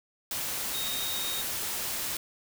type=tone in noise; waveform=sine; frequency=3729 Hz; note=A#7; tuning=in tune; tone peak=-34 dBFS; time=0.74-1.42 s; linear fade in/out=2 ms; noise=white; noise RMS=-33 dBFS; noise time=0.31-2.17 s; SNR=-4 dB; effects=none